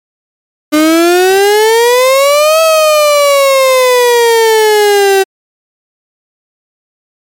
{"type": "exponential two-way sweep", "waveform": "35% pulse", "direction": "up then down", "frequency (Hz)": [298.9, 650, 382.5], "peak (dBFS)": -3, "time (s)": [0.72, 5.24], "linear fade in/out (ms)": 20, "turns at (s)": 2.61, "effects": ["MP3 64 kbps"]}